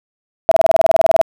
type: tone bursts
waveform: sine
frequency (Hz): 661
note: E5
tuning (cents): +5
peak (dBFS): -4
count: 15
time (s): 0.49-1.214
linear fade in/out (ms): 0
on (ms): 24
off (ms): 26
effects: none